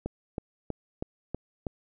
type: click train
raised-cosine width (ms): 2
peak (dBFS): -18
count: 6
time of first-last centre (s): 0.06-1.668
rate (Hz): 3.11
effects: none